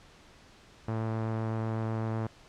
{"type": "tone with low-pass filter", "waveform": "sawtooth", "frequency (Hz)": 111.5, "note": "A2", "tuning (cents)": 23, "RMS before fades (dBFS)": -32, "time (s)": [0.88, 2.27], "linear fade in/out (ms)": 5, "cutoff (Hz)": 1200, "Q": 0.99, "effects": ["pink hiss -56 dBFS RMS until 2.48 s", "low-pass 6000 Hz 12 dB/octave"]}